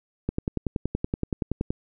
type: click train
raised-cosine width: 3 ms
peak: -12 dBFS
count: 16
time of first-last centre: 0.29-1.705 s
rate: 10.6 Hz
effects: none